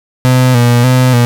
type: tone with vibrato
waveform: 35% pulse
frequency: 123.9 Hz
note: B2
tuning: 6 cents sharp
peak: -4 dBFS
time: 0.25-1.25 s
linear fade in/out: 0 ms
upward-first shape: square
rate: 1.7 Hz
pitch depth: 50 cents each way
effects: none